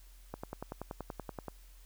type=click train; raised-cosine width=1 ms; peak=-25 dBFS; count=13; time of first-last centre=0.34-1.483 s; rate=10.5 Hz; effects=added 43 Hz sine -53 dBFS peak until 1.85 s + white hiss -64 dBFS RMS until 1.85 s